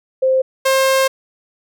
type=tone pair in turn; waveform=sine / sawtooth; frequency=523.3 / 532.1 Hz; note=C5 / C5; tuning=0 / +29 cents; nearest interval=unison; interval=29 cents; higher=second; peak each=-11 / -8 dBFS; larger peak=second; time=0.22-0.42 / 0.65-1.08 s; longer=second; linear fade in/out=10 ms; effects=none